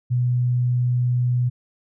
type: tone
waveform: sine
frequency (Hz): 123.47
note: B2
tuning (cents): 0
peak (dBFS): -17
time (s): 0.1-1.5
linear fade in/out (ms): 20
effects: none